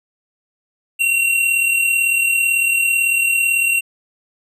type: tone pair together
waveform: square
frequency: 2707 / 2745 Hz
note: E7 / F7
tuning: +45 / -31 cents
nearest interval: unison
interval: 24 cents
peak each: -24 / -15 dBFS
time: 0.99-3.81 s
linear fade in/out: 20 ms
effects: resampled to 32000 Hz